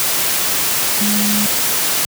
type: tone in noise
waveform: sine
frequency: 207.7 Hz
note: G#3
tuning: in tune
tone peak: -17 dBFS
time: 1.01-1.46 s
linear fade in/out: 0 ms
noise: white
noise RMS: -17 dBFS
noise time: 0-2.05 s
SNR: -3 dB
effects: high-pass 100 Hz 12 dB/octave